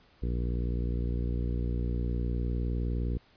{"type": "harmonic tone", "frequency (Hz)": 59.7, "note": "A#1", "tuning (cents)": 42, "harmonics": [1, 2, 3, 4, 5, 6, 7, 8], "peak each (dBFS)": [-29, -35, -39, -41, -43, -45, -46, -47], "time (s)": [0.22, 3.18], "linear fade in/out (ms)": 10, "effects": ["pink hiss -62 dBFS RMS until 3.36 s", "resampled to 11025 Hz"]}